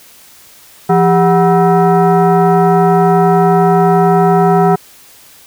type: tone with frequency modulation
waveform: sine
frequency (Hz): 170.7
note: F3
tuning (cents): -39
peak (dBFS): -6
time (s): 0.89-4.76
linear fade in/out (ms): 10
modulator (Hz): 570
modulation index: 1.4
effects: white hiss -41 dBFS RMS until 5.46 s